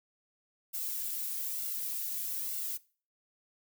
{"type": "noise with flanger", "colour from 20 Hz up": "violet", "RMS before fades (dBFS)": -36, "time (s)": [0.73, 2.78], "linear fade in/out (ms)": 20, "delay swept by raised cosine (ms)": [1.4, 2.8], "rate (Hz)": 1.1, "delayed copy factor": 0.6, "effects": ["noise-tail reverb RT60 0.4 s tail -21 dB re dry"]}